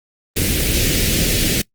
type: band-stop noise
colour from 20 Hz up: pink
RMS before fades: -17 dBFS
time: 0.36-1.62 s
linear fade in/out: 10 ms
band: 490 to 2000 Hz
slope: 24 dB/octave
effects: noise-tail reverb RT60 0.1 s tail -24 dB re dry + Opus 24 kbps